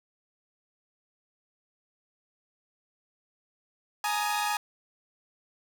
sawtooth chord, Ab suspended second, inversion none, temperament equal with one note detuned, 837.8 / 932.3 / 1244.5 Hz, Ab5 / Bb5 / Eb6, +15 / 0 / 0 cents, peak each -25 / -30 / -30 dBFS, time 4.04-4.57 s, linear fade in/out 2 ms, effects none

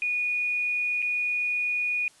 sine tone with dropouts, 2458 Hz, D#7, 22 cents flat, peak -24 dBFS, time 0.02-2.08 s, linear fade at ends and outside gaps 1 ms, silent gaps 1.02-1.025 s, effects white hiss -57 dBFS RMS until 2.2 s + resampled to 24000 Hz

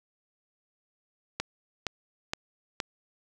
click train, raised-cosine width 0.2 ms, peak -12 dBFS, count 4, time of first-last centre 1.4-2.802 s, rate 2.14 Hz, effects none

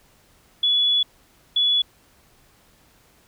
sine tone bursts at uneven times, 3411 Hz, G#7, 46 cents sharp, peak -16 dBFS, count 2, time 0.63-1.03 / 1.56-1.82 s, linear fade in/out 5 ms, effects pink hiss -57 dBFS RMS until 3.27 s

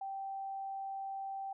sine tone, 780 Hz, G5, 9 cents flat, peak -38 dBFS, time 0.01-1.53 s, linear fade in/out 5 ms, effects none

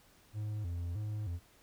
triangle tone with vibrato, 95.7 Hz, G2, 41 cents flat, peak -33 dBFS, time 0.33-1.4 s, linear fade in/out 50 ms, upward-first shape square, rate 1.6 Hz, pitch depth 180 cents each way, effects pink hiss -64 dBFS RMS until 1.62 s

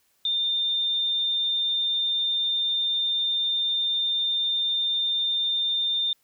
sine tone, 3608 Hz, A7, 43 cents sharp, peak -22 dBFS, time 0.25-6.13 s, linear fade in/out 2 ms, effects white hiss -67 dBFS RMS until 6.23 s

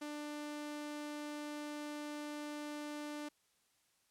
sawtooth tone, 296.5 Hz, D4, 17 cents sharp, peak -38 dBFS, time 0.01-3.29 s, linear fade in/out 10 ms, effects white hiss -75 dBFS RMS until 4.1 s + low-pass 11000 Hz 12 dB/octave

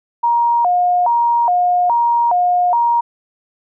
sine tone with vibrato, 821 Hz, G#5, 20 cents flat, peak -11 dBFS, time 0.23-3.01 s, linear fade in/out 10 ms, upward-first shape square, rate 1.2 Hz, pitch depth 240 cents each way, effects none

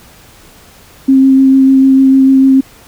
sine tone with vibrato, 266.9 Hz, C4, 35 cents sharp, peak -3 dBFS, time 1.08-2.61 s, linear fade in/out 10 ms, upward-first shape sine, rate 6.7 Hz, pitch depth 11 cents each way, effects pink hiss -40 dBFS RMS until 2.87 s

